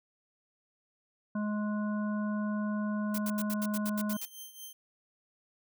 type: harmonic tone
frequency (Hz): 210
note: G#3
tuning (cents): +19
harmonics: 1 / 3 / 5 / 7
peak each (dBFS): -30 / -42 / -43 / -45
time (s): 1.35-4.17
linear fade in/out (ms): 5
type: noise bursts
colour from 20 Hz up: blue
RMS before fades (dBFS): -38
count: 10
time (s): 3.14-4.254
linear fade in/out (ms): 5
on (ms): 43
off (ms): 76
type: tone with tremolo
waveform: 5% pulse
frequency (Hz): 3136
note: G7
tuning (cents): 0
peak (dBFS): -33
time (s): 4.13-4.73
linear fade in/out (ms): 5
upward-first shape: triangle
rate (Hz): 4.4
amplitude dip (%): 80
effects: none